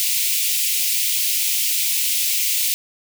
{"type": "high-pass noise", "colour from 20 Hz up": "white", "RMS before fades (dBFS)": -20, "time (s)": [0, 2.74], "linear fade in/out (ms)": 0, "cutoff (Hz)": 2200, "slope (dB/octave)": 48, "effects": []}